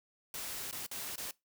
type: noise with dropouts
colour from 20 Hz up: white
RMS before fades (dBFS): -41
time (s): 0.34-1.31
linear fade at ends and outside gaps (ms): 2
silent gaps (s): 0.712-0.726 / 0.865-0.913 / 1.158-1.179
effects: noise-tail reverb RT60 0.2 s tail -22 dB re dry